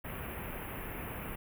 pink band-stop noise, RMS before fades -41 dBFS, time 0.04-1.36 s, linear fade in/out 10 ms, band 2800 to 11000 Hz, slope 48 dB/octave, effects none

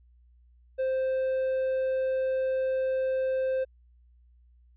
triangle tone, 523.3 Hz, C5, in tune, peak -23 dBFS, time 0.78-3.65 s, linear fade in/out 20 ms, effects added 60 Hz sine -56 dBFS peak until 4.76 s + resampled to 8000 Hz

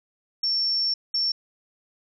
sine tone bursts at uneven times, 5440 Hz, F8, 46 cents flat, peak -21 dBFS, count 2, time 0.43-0.94 / 1.14-1.32 s, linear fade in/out 5 ms, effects none

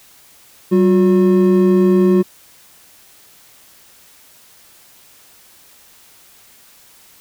triangle tone pair together, 190.46 / 361.2 Hz, G3 / F#4, -50 / -42 cents, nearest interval major seventh, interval 1108 cents, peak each -10 dBFS, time 0.71-2.23 s, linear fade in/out 20 ms, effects white hiss -47 dBFS RMS until 7.2 s

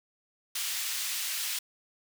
pink high-pass noise, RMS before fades -33 dBFS, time 0.55-1.59 s, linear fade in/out 5 ms, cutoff 2700 Hz, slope 12 dB/octave, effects none

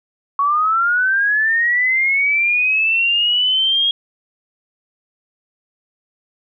sine linear sweep, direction up, 1108.7 to 3283 Hz, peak -13 dBFS, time 0.39-3.91 s, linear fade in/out 2 ms, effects none

